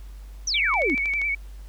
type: exponential sweep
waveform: sine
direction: down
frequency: 6272 to 238.3 Hz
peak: -22 dBFS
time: 0.47-0.95 s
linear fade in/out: 5 ms
type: tone with vibrato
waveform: sine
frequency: 2271 Hz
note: C#7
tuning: 41 cents sharp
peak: -22 dBFS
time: 0.54-1.35 s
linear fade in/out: 5 ms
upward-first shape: sine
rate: 10 Hz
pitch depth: 52 cents each way
type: click train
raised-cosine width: 0.2 ms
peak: -20 dBFS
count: 7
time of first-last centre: 0.74-1.216 s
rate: 12.6 Hz
effects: added 49 Hz sine -37 dBFS peak until 1.68 s + pink hiss -56 dBFS RMS until 1.68 s